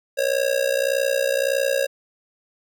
square tone with amplitude modulation, 546 Hz, C#5, 26 cents flat, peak -16 dBFS, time 0.17-1.87 s, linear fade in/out 20 ms, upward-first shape sine, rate 61.7 Hz, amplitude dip 85%, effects none

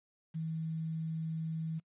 sine tone with quantisation, 160.9 Hz, E3, 42 cents flat, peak -34 dBFS, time 0.34-1.8 s, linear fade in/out 20 ms, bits 10, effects noise-tail reverb RT60 0.1 s tail -24 dB re dry + resampled to 8000 Hz

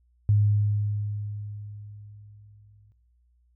sine tone with exponential decay, 103.83 Hz, G#2, in tune, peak -16 dBFS, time 0.29-2.92 s, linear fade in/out 0 ms, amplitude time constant 570 ms, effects noise-tail reverb RT60 0.8 s tail -23 dB re dry + added 60 Hz sine -61 dBFS peak until 3.55 s

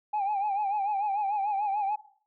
sine tone with vibrato, 813 Hz, G#5, 37 cents flat, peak -24 dBFS, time 0.13-1.96 s, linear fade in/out 10 ms, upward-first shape sine, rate 6.8 Hz, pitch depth 85 cents each way, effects noise-tail reverb RT60 0.5 s tail -17 dB re dry + tanh soft clip ceiling -23 dBFS

